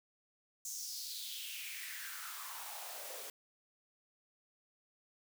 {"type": "noise with high-pass filter sweep", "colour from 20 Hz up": "white", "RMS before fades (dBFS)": -45, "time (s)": [0.65, 3.3], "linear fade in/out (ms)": 2, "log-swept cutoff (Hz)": [6700, 450], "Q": 4.1, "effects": []}